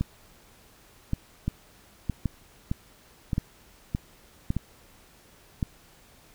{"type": "two click trains", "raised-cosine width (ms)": 5, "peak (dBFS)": [-13, -14], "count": [6, 6], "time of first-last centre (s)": [[0.01, 5.628], [1.48, 4.566]], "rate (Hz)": [0.89, 1.62], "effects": ["pink hiss -56 dBFS RMS until 6.34 s"]}